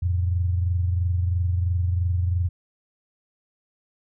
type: tone pair together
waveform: sine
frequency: 87.21 / 110.2 Hz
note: F2 / A2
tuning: -2 / +3 cents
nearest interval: major third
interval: 405 cents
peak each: -20 / -30 dBFS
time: 0.02-2.49 s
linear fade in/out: 10 ms
effects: none